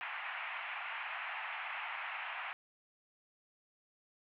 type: band-pass noise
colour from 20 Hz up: white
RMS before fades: -42 dBFS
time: 0.01-2.53 s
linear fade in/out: 0 ms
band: 720 to 2700 Hz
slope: 48 dB/octave
effects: none